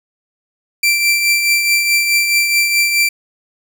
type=tone with tremolo; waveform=sawtooth; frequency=2349 Hz; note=D7; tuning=in tune; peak=-6 dBFS; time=0.83-3.09 s; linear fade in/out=5 ms; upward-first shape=triangle; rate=4.7 Hz; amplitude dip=50%; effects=none